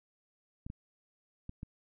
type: clicks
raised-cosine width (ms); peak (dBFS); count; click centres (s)
5; -29; 4; 0.665 / 0.701 / 1.494 / 1.631
effects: none